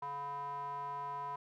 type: tone with band-pass filter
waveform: square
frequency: 142 Hz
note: C#3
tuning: 42 cents sharp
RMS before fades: -41 dBFS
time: 0.02-1.36 s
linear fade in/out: 5 ms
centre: 950 Hz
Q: 9.3
effects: none